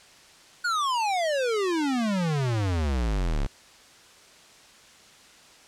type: exponential sweep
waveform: square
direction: down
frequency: 1483 to 32.48 Hz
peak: -24 dBFS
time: 0.64-3.47 s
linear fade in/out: 10 ms
effects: white hiss -52 dBFS RMS until 5.67 s + low-pass 7000 Hz 12 dB/octave